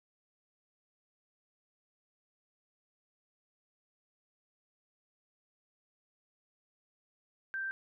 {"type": "tone", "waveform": "sine", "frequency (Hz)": 1568, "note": "G6", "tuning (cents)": 0, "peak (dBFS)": -34, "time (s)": [7.54, 7.71], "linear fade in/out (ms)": 0, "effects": []}